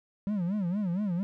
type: tone with vibrato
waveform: triangle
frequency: 190.4 Hz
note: F#3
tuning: 50 cents sharp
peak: -25 dBFS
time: 0.27-1.23 s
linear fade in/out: 0 ms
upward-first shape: sine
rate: 4.3 Hz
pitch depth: 200 cents each way
effects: none